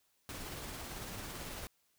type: noise with tremolo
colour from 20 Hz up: pink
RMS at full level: -43 dBFS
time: 0.29-1.67 s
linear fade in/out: 0 ms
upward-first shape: triangle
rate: 18 Hz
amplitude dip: 30%
effects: white hiss -75 dBFS RMS until 1.98 s